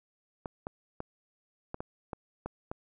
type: clicks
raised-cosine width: 1 ms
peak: -22 dBFS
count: 8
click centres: 0.458 / 0.669 / 1.004 / 1.744 / 1.805 / 2.132 / 2.46 / 2.715 s
effects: none